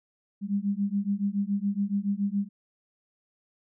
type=beating tone pair; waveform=sine; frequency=197.4 / 204.5 Hz; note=G3 / G#3; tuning=+12 / -26 cents; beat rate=7.1 Hz; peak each=-28 dBFS; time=0.41-2.49 s; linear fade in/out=50 ms; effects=none